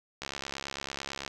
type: click train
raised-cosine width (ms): 0.2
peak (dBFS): -18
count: 74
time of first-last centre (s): 0.22-1.278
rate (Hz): 69
effects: none